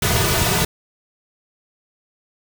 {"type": "noise with comb filter", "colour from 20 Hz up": "pink", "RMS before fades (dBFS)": -18, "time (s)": [0.02, 0.65], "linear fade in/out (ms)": 5, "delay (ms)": 3.7, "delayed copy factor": -0.95, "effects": []}